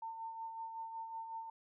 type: tone with tremolo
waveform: sine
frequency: 903 Hz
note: A5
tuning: 45 cents sharp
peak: -40 dBFS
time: 0.02-1.5 s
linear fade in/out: 5 ms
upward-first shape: sine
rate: 5.4 Hz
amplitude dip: 45%
effects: none